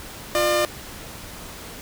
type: tone pair together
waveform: sawtooth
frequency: 349.8 / 601.3 Hz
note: F4 / D5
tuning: +3 / +41 cents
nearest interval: major sixth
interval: 938 cents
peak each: -21 / -15 dBFS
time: 0.35-0.65 s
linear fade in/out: 0 ms
effects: pink hiss -38 dBFS RMS until 1.81 s